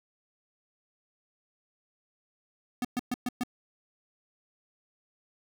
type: tone bursts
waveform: square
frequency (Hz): 246.9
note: B3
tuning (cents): 0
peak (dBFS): -28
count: 5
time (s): 2.82-3.435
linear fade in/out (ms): 2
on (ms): 27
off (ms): 120
effects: none